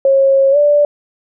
sine tone with pitch glide, 543 to 585.3 Hz, C#5 to D5, -36 to -6 cents, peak -7 dBFS, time 0.05-0.85 s, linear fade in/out 2 ms, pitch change +130 cents, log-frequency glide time 0.51-0.57 s, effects none

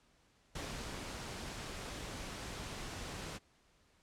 pink noise with ADSR envelope, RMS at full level -42 dBFS, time 0.55-3.39 s, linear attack 6 ms, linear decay 360 ms, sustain -2 dB, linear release 31 ms, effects pink hiss -70 dBFS RMS until 4.02 s + low-pass 8000 Hz 12 dB/octave

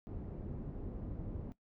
pink low-pass noise, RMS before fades -43 dBFS, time 0.07-1.52 s, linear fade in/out 0 ms, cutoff 350 Hz, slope 12 dB/octave, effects noise-tail reverb RT60 0.1 s tail -17 dB re dry

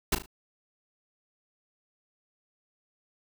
pink noise with echo, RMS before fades -24 dBFS, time 0.12-0.15 s, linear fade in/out 5 ms, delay 37 ms, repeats 3, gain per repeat -9 dB, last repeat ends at 0.261 s, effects none

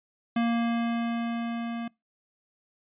square tone with level ramp, 233.1 Hz, A#3, in tune, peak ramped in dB -23 to -32 dBFS, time 0.36-1.88 s, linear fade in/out 5 ms, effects noise-tail reverb RT60 0.2 s tail -23 dB re dry + resampled to 8000 Hz

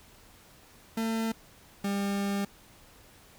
40% pulse tone pair in turn, 224.6 / 199.81 Hz, A3 / G3, +36 / +33 cents, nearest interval major second, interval 203 cents, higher first, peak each -27 dBFS, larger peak neither, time 0.97-1.32 / 1.84-2.45 s, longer second, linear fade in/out 5 ms, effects pink hiss -56 dBFS RMS until 3.38 s

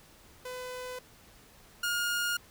sawtooth tone pair in turn, 503 / 1422.7 Hz, B4 / F6, +32 / +32 cents, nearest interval octave + tritone, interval 1800 cents, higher second, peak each -34 / -25 dBFS, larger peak second, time 0.45-0.99 / 1.83-2.37 s, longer neither, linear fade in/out 5 ms, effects pink hiss -57 dBFS RMS until 2.5 s

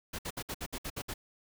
pink noise bursts, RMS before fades -38 dBFS, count 9, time 0.13-1.14 s, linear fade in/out 10 ms, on 58 ms, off 61 ms, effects none

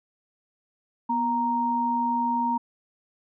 sine tone pair together, 243.5 / 932.3 Hz, B3 / A#5, -24 / 0 cents, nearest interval octave + major seventh, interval 2324 cents, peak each -28 / -23 dBFS, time 1.09-2.58 s, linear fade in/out 10 ms, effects none

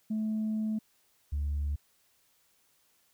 sine tone pair in turn, 217 / 72.42 Hz, A3 / D2, -24 / -24 cents, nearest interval octave + perfect fifth, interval 1900 cents, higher first, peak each -27 dBFS, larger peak neither, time 0.1-0.79 / 1.32-1.76 s, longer first, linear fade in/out 10 ms, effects tanh soft clip ceiling -26 dBFS + white hiss -69 dBFS RMS until 3.13 s

